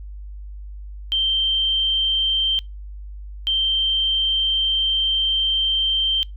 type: tone pair in turn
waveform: sine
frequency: 3136 / 3136 Hz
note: G7 / G7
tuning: 0 / 0 cents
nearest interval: unison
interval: 0 cents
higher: neither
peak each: -17 dBFS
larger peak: neither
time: 1.12-2.59 / 3.47-6.23 s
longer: second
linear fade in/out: 0 ms
effects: noise-tail reverb RT60 0.2 s tail -25 dB re dry + added 50 Hz sine -32 dBFS peak until 6.36 s